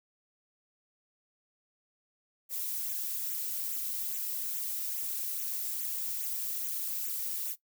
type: noise with flanger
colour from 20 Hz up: violet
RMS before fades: -35 dBFS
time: 2.49-7.56 s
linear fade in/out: 50 ms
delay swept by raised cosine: 0.2 to 2.8 ms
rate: 2.4 Hz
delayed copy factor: -0.65
effects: noise-tail reverb RT60 0.1 s tail -17 dB re dry